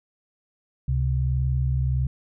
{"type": "tone pair together", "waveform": "sine", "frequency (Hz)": [68.7, 130.14], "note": ["C#2", "C3"], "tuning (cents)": [-15, -9], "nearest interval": "major seventh", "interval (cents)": 1106, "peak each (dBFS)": -23, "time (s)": [0.88, 2.07], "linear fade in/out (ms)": 5, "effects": []}